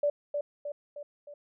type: tone with echo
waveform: sine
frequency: 582 Hz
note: D5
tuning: 16 cents flat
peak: -23 dBFS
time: 0.03-0.1 s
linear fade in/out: 5 ms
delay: 310 ms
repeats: 4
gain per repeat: -5 dB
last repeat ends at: 1.34 s
effects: none